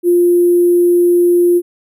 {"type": "tone with sample-and-hold", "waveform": "sine", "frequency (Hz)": 350, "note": "F4", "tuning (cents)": 4, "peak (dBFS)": -7, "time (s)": [0.03, 1.62], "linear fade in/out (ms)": 50, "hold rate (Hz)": 11025, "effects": []}